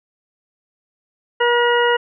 harmonic tone, 479.3 Hz, A#4, 48 cents sharp, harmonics 1 / 2 / 3 / 4 / 6, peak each -16 / -19 / -21 / -22 / -24 dBFS, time 1.4-1.97 s, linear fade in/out 10 ms, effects none

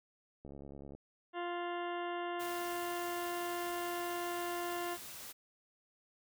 click train, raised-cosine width 2 ms, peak -37 dBFS, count 36, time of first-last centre 0.45-0.95 s, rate 70 Hz
harmonic tone, 349.2 Hz, F4, in tune, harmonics 1 / 2 / 3 / 4 / 5 / 6 / 8 / 9 / 10, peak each -40 / -41 / -44 / -49 / -49 / -53 / -52 / -58 / -60 dBFS, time 1.33-4.98 s, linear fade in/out 50 ms
white noise, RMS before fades -48 dBFS, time 2.39-5.33 s, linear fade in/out 20 ms
effects none

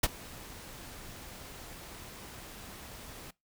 pink noise with ADSR envelope, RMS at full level -23 dBFS, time 0.03-3.31 s, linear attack 8 ms, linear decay 32 ms, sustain -24 dB, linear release 8 ms, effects noise-tail reverb RT60 0.2 s tail -22 dB re dry

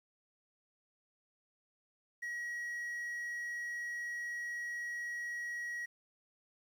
triangle tone with quantisation, 1908 Hz, A#6, 40 cents sharp, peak -36 dBFS, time 2.22-5.86 s, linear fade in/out 10 ms, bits 11, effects none

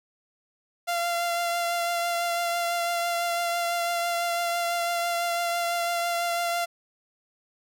sawtooth tone with vibrato, 689 Hz, F5, 24 cents flat, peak -21 dBFS, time 0.87-6.66 s, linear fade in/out 20 ms, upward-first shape triangle, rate 6 Hz, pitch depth 18 cents each way, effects none

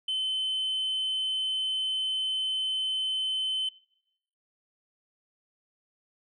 sine tone, 3060 Hz, G7, 42 cents flat, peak -25 dBFS, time 0.08-3.69 s, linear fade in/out 5 ms, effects noise-tail reverb RT60 0.8 s tail -23 dB re dry + tanh soft clip ceiling -25 dBFS

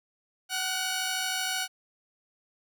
10% pulse tone pair together, 753 / 1453 Hz, F#5 / F#6, +30 / -32 cents, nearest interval major seventh, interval 1138 cents, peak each -23 dBFS, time 0.49-1.68 s, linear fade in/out 50 ms, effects none

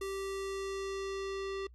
square tone with low-pass filter sweep, 390 Hz, G4, 9 cents flat, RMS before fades -38 dBFS, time 0.01-1.67 s, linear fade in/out 5 ms, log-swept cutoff 11000 to 4200 Hz, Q 1.1, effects noise-tail reverb RT60 0.1 s tail -25 dB re dry + added 60 Hz sine -53 dBFS peak until 1.74 s

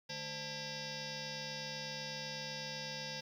sine tone with frequency modulation, 2726 Hz, F7, 43 cents flat, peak -40 dBFS, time 0.09-3.21 s, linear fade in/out 10 ms, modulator 368 Hz, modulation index 7.6, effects 11-bit

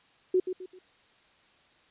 sine tone with echo, 368.8 Hz, F#4, 6 cents flat, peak -20 dBFS, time 0.34-0.4 s, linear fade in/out 5 ms, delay 130 ms, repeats 3, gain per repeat -9 dB, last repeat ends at 0.79 s, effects white hiss -62 dBFS RMS until 1.9 s + resampled to 8000 Hz

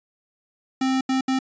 square tone bursts at uneven times, 262.7 Hz, C4, 7 cents sharp, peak -20 dBFS, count 3, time 0.81-1.01 / 1.09-1.21 / 1.28-1.39 s, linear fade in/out 5 ms, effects resampled to 16000 Hz

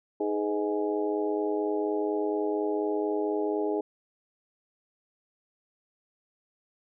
harmonic tone with a mistuned harmonic, 104.2 Hz, G#2, 6 cents sharp, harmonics 3 / 4 / 5 / 6 / 7 / 8, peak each -31 / -28 / -39 / -36 / -45 / -37 dBFS, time 0.2-3.81 s, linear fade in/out 5 ms, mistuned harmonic 5, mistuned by -49 cents, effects none

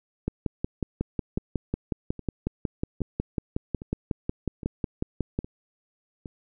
two click trains, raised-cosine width 3 ms, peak -24 / -13 dBFS, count 7 / 29, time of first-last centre 1.38-6.258 / 0.28-5.389 s, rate 1.23 / 5.48 Hz, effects none

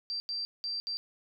sine tone bursts at uneven times, 4699 Hz, D8, in tune, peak -32 dBFS, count 4, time 0.1-0.2 / 0.29-0.45 / 0.64-0.8 / 0.87-0.97 s, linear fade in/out 0 ms, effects none

